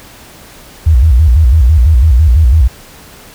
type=tone with vibrato; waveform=sine; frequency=69.3 Hz; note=C#2; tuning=in tune; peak=-3 dBFS; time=0.86-2.68 s; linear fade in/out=10 ms; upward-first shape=square; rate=6 Hz; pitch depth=240 cents each way; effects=pink hiss -36 dBFS RMS until 3.34 s